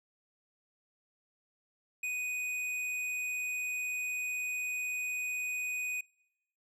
triangle tone with hard clipping, 2489 Hz, D#7, in tune, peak -34 dBFS, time 2.03-6.01 s, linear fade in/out 5 ms, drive 17 dB, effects noise-tail reverb RT60 0.9 s tail -25 dB re dry + low-pass 12000 Hz 12 dB/octave

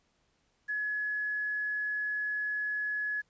sine tone with quantisation, 1695 Hz, G#6, 35 cents sharp, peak -30 dBFS, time 0.68-3.22 s, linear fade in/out 20 ms, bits 10, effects pink hiss -73 dBFS RMS until 3.29 s + resampled to 16000 Hz

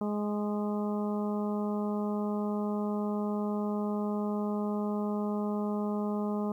harmonic tone with a mistuned harmonic, 208.3 Hz, G#3, 5 cents sharp, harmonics 1 / 2 / 3 / 4 / 5 / 6, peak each -30 / -36 / -40 / -42 / -44 / -46 dBFS, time 0.01-6.52 s, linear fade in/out 2 ms, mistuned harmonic 6, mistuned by -20 cents, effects 11-bit

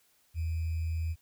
sine tone with sample-and-hold, 81.5 Hz, E2, 19 cents flat, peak -29 dBFS, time 0.34-1.16 s, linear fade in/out 50 ms, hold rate 2450 Hz, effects white hiss -68 dBFS RMS until 1.21 s

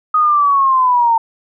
sine linear sweep, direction down, 1253 to 902 Hz, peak -9 dBFS, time 0.14-1.18 s, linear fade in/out 5 ms, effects none

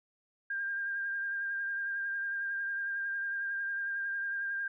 sine tone with vibrato, 1600 Hz, G6, 35 cents sharp, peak -32 dBFS, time 0.5-4.68 s, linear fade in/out 5 ms, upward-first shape triangle, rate 11 Hz, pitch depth 26 cents each way, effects none

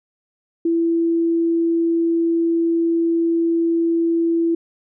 sine tone, 333.7 Hz, E4, 21 cents sharp, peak -15 dBFS, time 0.65-4.55 s, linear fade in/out 5 ms, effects none

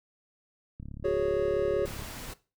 click train, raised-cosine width 5 ms, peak -29 dBFS, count 44, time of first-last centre 0.8-2.022 s, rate 35.2 Hz
triangle chord, F# suspended second, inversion none, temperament equal, 370 / 415.3 / 554.4 Hz, F#4 / G#4 / C#5, 0 / 0 / 0 cents, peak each -27 dBFS, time 1.04-1.86 s, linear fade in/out 10 ms
pink noise, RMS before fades -41 dBFS, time 1.85-2.34 s, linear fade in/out 10 ms
effects noise-tail reverb RT60 0.3 s tail -17 dB re dry

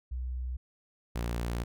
sine / sawtooth tone pair in turn, 62.6 / 58.71 Hz, B1 / A#1, +24 / +13 cents, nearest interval minor second, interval 111 cents, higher first, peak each -32 / -27 dBFS, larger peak second, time 0.11-0.57 / 1.15-1.64 s, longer second, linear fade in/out 10 ms, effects none

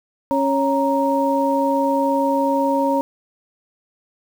sine tone cluster, 275.4 / 553 / 934 Hz, C#4 / C#5 / A#5, -11 / -4 / +3 cents, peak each -20 dBFS, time 0.31-3.01 s, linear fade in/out 0 ms, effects 7-bit

